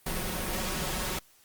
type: noise with comb filter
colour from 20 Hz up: pink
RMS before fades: -32 dBFS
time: 0.06-1.19 s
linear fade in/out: 5 ms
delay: 5.4 ms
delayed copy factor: +0.55
effects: white hiss -61 dBFS RMS until 1.44 s + Opus 32 kbps